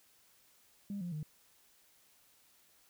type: tone with pitch steps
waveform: sine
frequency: 201.3 / 175.24 / 152.56 Hz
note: G3 / F3 / D#3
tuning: +46 / +6 / -34 cents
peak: -36 dBFS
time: 0.9-1.23 s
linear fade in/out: 2 ms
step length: 110 ms
effects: tanh soft clip ceiling -33 dBFS + white hiss -67 dBFS RMS until 2.89 s